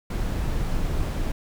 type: noise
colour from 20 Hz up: brown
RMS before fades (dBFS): -25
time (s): 0.1-1.32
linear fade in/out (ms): 5
effects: none